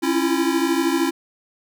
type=tone cluster; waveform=square; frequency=272.9 / 328.1 / 341 Hz; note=C#4 / E4 / F4; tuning=-27 / -8 / -41 cents; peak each=-23 dBFS; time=0.02-1.11 s; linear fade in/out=20 ms; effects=none

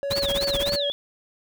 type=tone with pitch glide; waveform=triangle; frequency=560 to 570.8 Hz; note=C#5 to D5; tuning=+18 to -49 cents; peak=-23 dBFS; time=0.03-0.9 s; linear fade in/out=0 ms; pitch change=+33 cents; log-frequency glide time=0.57-0.7 s
type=noise with tremolo; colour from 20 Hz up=pink; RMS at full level=-28 dBFS; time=0.1-0.77 s; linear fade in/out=10 ms; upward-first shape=sine; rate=16 Hz; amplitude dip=95%
type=tone with vibrato; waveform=sine; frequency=3827 Hz; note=A#7; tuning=45 cents sharp; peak=-25 dBFS; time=0.11-0.92 s; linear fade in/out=0 ms; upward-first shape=sine; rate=3.6 Hz; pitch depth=280 cents each way
effects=none

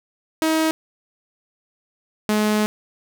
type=tone pair in turn; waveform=sawtooth; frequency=318.1 / 212.3 Hz; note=D#4 / G#3; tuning=+38 / +38 cents; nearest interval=perfect fifth; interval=700 cents; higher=first; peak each=-13 dBFS; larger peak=neither; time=0.42-0.71 / 2.29-2.66 s; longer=second; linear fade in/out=0 ms; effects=none

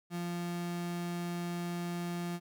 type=tone; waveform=35% pulse; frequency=173.7 Hz; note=F3; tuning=9 cents flat; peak=-33 dBFS; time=0.1-2.4 s; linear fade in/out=50 ms; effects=none

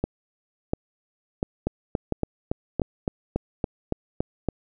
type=two click trains; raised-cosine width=2 ms; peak=-10 / -10 dBFS; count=5 / 11; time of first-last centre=0.04-2.818 / 1.67-4.487 s; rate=1.44 / 3.55 Hz; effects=none

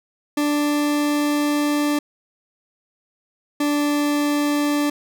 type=tone pair in turn; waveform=40% pulse; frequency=293.7 / 292.4 Hz; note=D4 / D4; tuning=0 / -7 cents; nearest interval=unison; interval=7 cents; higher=first; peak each=-17 dBFS; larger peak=neither; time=0.37-1.99 / 3.6-4.9 s; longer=first; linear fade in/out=5 ms; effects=none

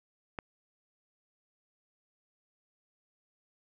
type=click; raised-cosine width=0.5 ms; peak=-21 dBFS; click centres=0.388 s; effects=none

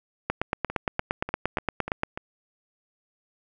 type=two click trains; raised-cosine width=0.5 ms; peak=-17 / -9 dBFS; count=6 / 16; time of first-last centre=0.7-2.175 / 0.3-2.034 s; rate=3.39 / 8.65 Hz; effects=none

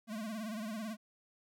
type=tone with vibrato; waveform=square; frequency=217.5 Hz; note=A3; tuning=20 cents flat; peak=-39 dBFS; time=0.07-0.97 s; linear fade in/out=50 ms; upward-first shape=sine; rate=18 Hz; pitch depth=96 cents each way; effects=none

